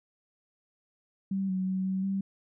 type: tone with pitch steps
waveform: sine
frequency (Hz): 193.7 / 187.1 / 188.3 / 189.7 / 194.6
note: G3 / F#3 / F#3 / F#3 / G3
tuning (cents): -20 / +20 / +31 / +43 / -12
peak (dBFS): -27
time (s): 1.31-2.21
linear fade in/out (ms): 5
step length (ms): 180
effects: none